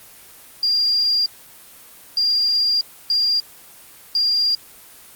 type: tone bursts at uneven times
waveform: sine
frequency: 4792 Hz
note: D8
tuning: 34 cents sharp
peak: -15 dBFS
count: 4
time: 0.63-1.26 / 2.17-2.81 / 3.1-3.4 / 4.15-4.55 s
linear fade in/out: 2 ms
effects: white hiss -44 dBFS RMS until 5.15 s + Opus 24 kbps